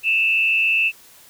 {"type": "tone with frequency modulation", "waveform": "sine", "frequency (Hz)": 2653, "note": "E7", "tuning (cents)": 10, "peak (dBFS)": -15, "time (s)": [0.03, 0.92], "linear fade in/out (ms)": 50, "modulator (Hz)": 151, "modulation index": 0.55, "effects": ["white hiss -48 dBFS RMS until 1.29 s"]}